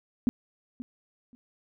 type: tone with echo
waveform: sine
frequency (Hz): 245.2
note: B3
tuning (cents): -12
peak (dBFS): -19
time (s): 0.27-0.29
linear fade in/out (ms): 0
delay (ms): 530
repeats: 2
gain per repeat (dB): -15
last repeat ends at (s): 1.35
effects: none